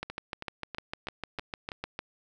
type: two click trains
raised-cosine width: 0.3 ms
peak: -21 / -18 dBFS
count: 6 / 14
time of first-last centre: 0.1-1.718 / 0.03-1.991 s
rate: 3.09 / 6.63 Hz
effects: none